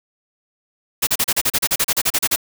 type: noise bursts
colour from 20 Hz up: white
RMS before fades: -17 dBFS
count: 16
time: 1.02-2.361 s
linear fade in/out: 10 ms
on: 51 ms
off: 35 ms
effects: none